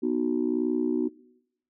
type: chord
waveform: sine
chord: B major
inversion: none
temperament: just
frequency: 246.9 / 308.7 / 370.4 Hz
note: B3 / D#4 / F#4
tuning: 0 / -14 / +2 cents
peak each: -27 dBFS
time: 0.02-1.09 s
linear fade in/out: 20 ms
effects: noise-tail reverb RT60 0.9 s tail -22 dB re dry + tanh soft clip ceiling -15 dBFS